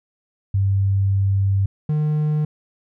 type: tone pair in turn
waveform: sine / triangle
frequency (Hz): 98 / 151.78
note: G2 / D#3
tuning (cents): 0 / -43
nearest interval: minor sixth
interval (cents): 757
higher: second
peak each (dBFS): -15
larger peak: neither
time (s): 0.54-1.66 / 1.89-2.45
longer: first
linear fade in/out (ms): 5
effects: none